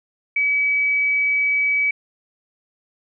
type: tone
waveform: sine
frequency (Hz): 2282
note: C#7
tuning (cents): +50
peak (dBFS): -16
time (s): 0.36-1.91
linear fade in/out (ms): 5
effects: none